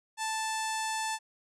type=tone with low-pass filter; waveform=sawtooth; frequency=880 Hz; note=A5; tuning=in tune; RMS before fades=-33 dBFS; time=0.17-1.19 s; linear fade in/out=50 ms; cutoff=8500 Hz; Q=2.2; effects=none